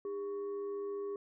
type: tone with frequency modulation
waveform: sine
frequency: 403.3 Hz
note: G4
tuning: 49 cents sharp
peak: -36 dBFS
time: 0.05-1.16 s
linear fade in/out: 2 ms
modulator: 712 Hz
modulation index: 0.33
effects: none